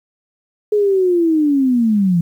sine linear sweep, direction down, 424.8 to 164.81 Hz, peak -11 dBFS, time 0.72-2.21 s, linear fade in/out 5 ms, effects 8-bit

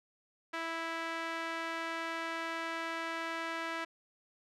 sawtooth tone with band-pass filter, 329.3 Hz, E4, 2 cents flat, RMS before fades -38 dBFS, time 0.53-3.85 s, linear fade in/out 10 ms, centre 1700 Hz, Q 1.2, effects none

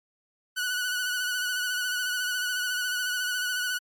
sawtooth tone with vibrato, 1480 Hz, F#6, in tune, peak -23 dBFS, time 0.56-3.79 s, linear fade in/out 20 ms, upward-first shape sine, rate 14 Hz, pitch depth 34 cents each way, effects MP3 96 kbps

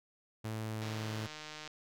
sawtooth tone with pitch glide, 110 to 109.24 Hz, A2 to A2, 0 to -12 cents, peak -33 dBFS, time 0.44-1.27 s, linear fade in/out 10 ms, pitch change -12 cents, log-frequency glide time 0.6-0.83 s
click train, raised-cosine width 0.2 ms, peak -28 dBFS, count 132, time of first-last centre 0.82-1.676 s, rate 153 Hz
effects none

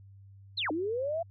sine linear two-way sweep, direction down then up, 4347 to 293.7 to 689 Hz, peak -29 dBFS, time 0.57-1.23 s, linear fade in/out 10 ms, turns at 0.71 s, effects added 98 Hz sine -50 dBFS peak until 1.3 s

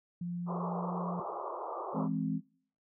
sine tone with pitch glide, 174.61 to 176.64 Hz, F3 to F3, 0 to +20 cents, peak -34 dBFS, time 0.21-1.2 s, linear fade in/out 5 ms, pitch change +20 cents, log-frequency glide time 0.66-0.85 s
white band-pass noise, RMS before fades -39 dBFS, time 0.46-2.09 s, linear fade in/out 50 ms, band 350 to 1200 Hz, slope 96 dB/octave
sine chord, E augmented, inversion none, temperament equal, 164.81 / 207.7 / 261.6 Hz, E3 / G#3 / B#3, 0 / 0 / 0 cents, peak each -35 / -35 / -34 dBFS, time 1.93-2.41 s, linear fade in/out 50 ms
effects noise-tail reverb RT60 0.5 s tail -20 dB re dry

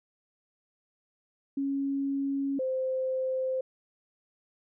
sine tone pair in turn, 276.2 / 520.3 Hz, C#4 / C5, -6 / -10 cents, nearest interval major seventh, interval 1096 cents, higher second, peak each -27 dBFS, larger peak neither, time 1.57-2.59 / 2.59-3.61 s, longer neither, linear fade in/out 5 ms, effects none

